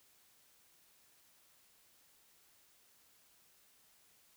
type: silence
effects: white hiss -68 dBFS RMS until 4.36 s